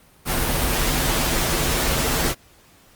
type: noise with comb filter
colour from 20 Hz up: pink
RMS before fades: -21 dBFS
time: 0.25-2.35 s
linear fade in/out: 50 ms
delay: 10 ms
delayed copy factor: -0.55
effects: pink hiss -53 dBFS RMS until 2.95 s + Opus 32 kbps